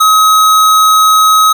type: tone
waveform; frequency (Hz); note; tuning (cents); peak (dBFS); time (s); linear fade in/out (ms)
square; 1272; D#6; +38; -5; 0-1.53; 10
effects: none